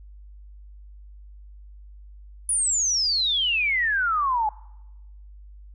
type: exponential sweep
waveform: sine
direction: down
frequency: 9956 to 830.6 Hz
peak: -20 dBFS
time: 2.49-4.49 s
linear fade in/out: 2 ms
effects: noise-tail reverb RT60 1.0 s tail -24 dB re dry + added 50 Hz sine -42 dBFS peak until 5.74 s

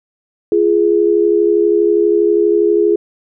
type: tone pair together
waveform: sine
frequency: 344.1 / 416.5 Hz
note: F4 / G#4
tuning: -26 / +5 cents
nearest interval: minor third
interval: 331 cents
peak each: -13 / -11 dBFS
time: 0.52-2.96 s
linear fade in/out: 2 ms
effects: none

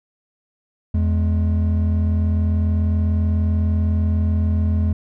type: tone pair together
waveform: triangle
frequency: 83.7 / 210.9 Hz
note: E2 / G#3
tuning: +27 / +27 cents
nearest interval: octave + major third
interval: 1600 cents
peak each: -14 / -22 dBFS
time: 0.94-4.93 s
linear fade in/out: 5 ms
effects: none

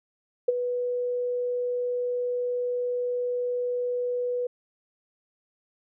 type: tone with ADSR envelope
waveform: sine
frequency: 491.5 Hz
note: B4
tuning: 8 cents flat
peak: -15 dBFS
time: 0.48-4.47 s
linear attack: 7 ms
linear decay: 22 ms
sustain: -10 dB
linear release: 6 ms
effects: none

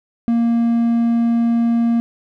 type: tone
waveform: triangle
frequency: 233.1 Hz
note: A#3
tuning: in tune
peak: -11 dBFS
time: 0.28-2 s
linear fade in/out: 0 ms
effects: none

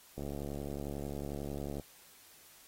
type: click train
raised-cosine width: 2 ms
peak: -27 dBFS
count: 116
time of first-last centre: 0.18-1.797 s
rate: 71.1 Hz
effects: white hiss -59 dBFS RMS until 2.67 s + AAC 48 kbps

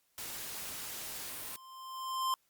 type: noise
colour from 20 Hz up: white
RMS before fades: -42 dBFS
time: 0.18-1.56 s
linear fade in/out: 0 ms
type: tone with exponential growth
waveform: square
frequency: 1046.5 Hz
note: C6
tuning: in tune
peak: -29 dBFS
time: 1.09-2.34 s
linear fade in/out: 1 ms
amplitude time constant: 270 ms
effects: white hiss -74 dBFS RMS until 2.49 s + Opus 48 kbps

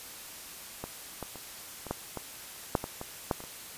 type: clicks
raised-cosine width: 1 ms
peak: -21 / -22 / -29 / -26 / -16 / -21 / -10 / -20 / -23 / -12 / -29 / -30 dBFS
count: 12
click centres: 0.84 / 1.227 / 1.357 / 1.867 / 1.91 / 2.173 / 2.752 / 2.841 / 3.014 / 3.312 / 3.404 / 3.439 s
effects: white hiss -45 dBFS RMS until 3.77 s + resampled to 32000 Hz

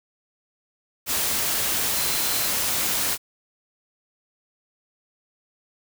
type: tone in noise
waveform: sine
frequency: 4082 Hz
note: C8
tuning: 44 cents flat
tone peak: -33 dBFS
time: 1.93-2.51 s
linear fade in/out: 50 ms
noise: white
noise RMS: -24 dBFS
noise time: 1.06-3.18 s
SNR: -12 dB
effects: none

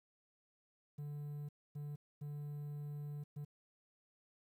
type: tone bursts at uneven times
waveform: triangle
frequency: 146.4 Hz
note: D3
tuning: 5 cents flat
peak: -40 dBFS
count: 4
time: 0.98-1.49 / 1.75-1.96 / 2.21-3.24 / 3.36-3.45 s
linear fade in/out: 10 ms
effects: 12-bit

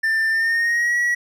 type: tone with pitch glide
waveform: triangle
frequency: 1786 to 1925.3 Hz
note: A6 to B6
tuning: +25 to -45 cents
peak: -15 dBFS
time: 0.03-1.15 s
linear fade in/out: 10 ms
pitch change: +130 cents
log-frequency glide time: 0.3-0.97 s
effects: none

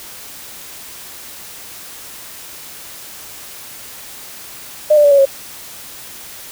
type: tone with pitch steps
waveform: sine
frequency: 606 / 590.5 / 575.3 / 560.5 / 546.2 Hz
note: D#5 / D5 / D5 / C#5 / C#5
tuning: -46 / +9 / -36 / +19 / -26 cents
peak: -6 dBFS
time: 4.9-5.255 s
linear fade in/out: 10 ms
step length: 71 ms
effects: white hiss -34 dBFS RMS until 6.51 s

